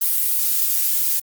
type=noise; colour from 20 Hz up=violet; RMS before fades=-19 dBFS; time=0.01-1.2 s; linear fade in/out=10 ms; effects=Opus 32 kbps